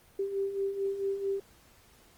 sine beating tone pair, 389.9 / 394.4 Hz, G4 / G4, -9 / +11 cents, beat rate 4.5 Hz, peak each -37 / -30 dBFS, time 0.19-1.4 s, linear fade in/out 5 ms, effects pink hiss -60 dBFS RMS until 2.17 s + Opus 24 kbps

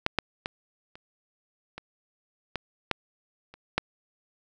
clicks, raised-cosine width 0.3 ms, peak -7 / -7 / -14 / -29 / -22 / -14 / -8 / -30 / -7 dBFS, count 9, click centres 0.064 / 0.187 / 0.459 / 0.955 / 1.78 / 2.557 / 2.913 / 3.54 / 3.78 s, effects none

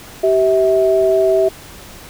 sine tone pair together, 385.2 / 649 Hz, G4 / E5, -30 / -27 cents, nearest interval major sixth, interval 903 cents, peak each -13 dBFS, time 0.23-1.49 s, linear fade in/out 10 ms, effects pink hiss -37 dBFS RMS until 2.09 s

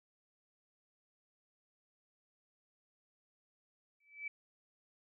sine tone with exponential growth, 2307 Hz, D7, 31 cents flat, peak -36 dBFS, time 4-4.28 s, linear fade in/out 5 ms, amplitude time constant 60 ms, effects none

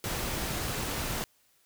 pink noise, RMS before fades -33 dBFS, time 0.04-1.24 s, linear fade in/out 0 ms, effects white hiss -67 dBFS RMS until 1.65 s

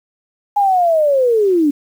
sine linear sweep, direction down, 830.6 to 277.2 Hz, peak -10 dBFS, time 0.56-1.71 s, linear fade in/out 10 ms, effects 7-bit

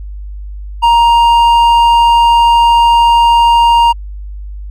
sine tone with hard clipping, 937 Hz, A#5, 9 cents sharp, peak -6 dBFS, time 0.82-3.93 s, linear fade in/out 20 ms, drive 6 dB, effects added 50 Hz sine -22 dBFS peak until 4.7 s

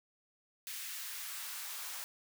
white noise with high-pass filter sweep, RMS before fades -43 dBFS, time 0.67-2.04 s, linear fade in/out 0 ms, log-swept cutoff 2000 to 810 Hz, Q 1.1, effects none

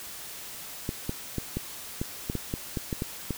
clicks, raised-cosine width 3 ms, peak -16 dBFS, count 12, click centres 0.891 / 1.094 / 1.383 / 1.57 / 2.015 / 2.299 / 2.353 / 2.539 / 2.772 / 2.928 / 3.021 / 3.307 s, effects white hiss -41 dBFS RMS until 3.37 s

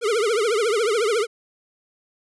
square tone with vibrato, 440 Hz, A4, in tune, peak -19 dBFS, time 0.01-1.27 s, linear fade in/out 50 ms, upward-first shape triangle, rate 14 Hz, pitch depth 200 cents each way, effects resampled to 24000 Hz

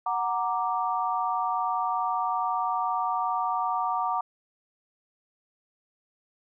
sine chord, Gb augmented, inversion none, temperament equal, 740 / 932.3 / 1174.7 Hz, Gb5 / Bb5 / D6, 0 / 0 / 0 cents, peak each -29 dBFS, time 0.06-4.21 s, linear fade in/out 5 ms, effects none

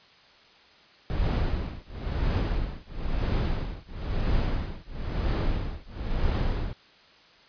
brown noise with tremolo, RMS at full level -23 dBFS, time 1.1-6.73 s, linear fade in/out 0 ms, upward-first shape triangle, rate 1 Hz, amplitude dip 100%, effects white hiss -55 dBFS RMS until 7.48 s + resampled to 11025 Hz

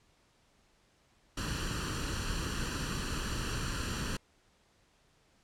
pink noise with comb filter, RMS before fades -35 dBFS, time 1.37-4.17 s, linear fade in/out 5 ms, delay 0.69 ms, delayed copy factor +0.7, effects pink hiss -68 dBFS RMS until 5.43 s + low-pass 8000 Hz 12 dB/octave

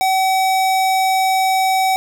square tone, 760 Hz, F#5, 46 cents sharp, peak -14 dBFS, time 0.01-1.96 s, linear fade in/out 0 ms, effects none

